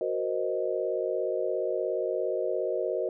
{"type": "chord", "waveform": "sine", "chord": "C half-diminished seventh", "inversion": "second", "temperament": "equal", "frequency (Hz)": [370, 466.2, 523.3, 622.3], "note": ["Gb4", "Bb4", "C5", "Eb5"], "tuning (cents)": [0, 0, 0, 0], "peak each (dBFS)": -32, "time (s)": [0.01, 3.09], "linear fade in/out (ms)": 2, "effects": []}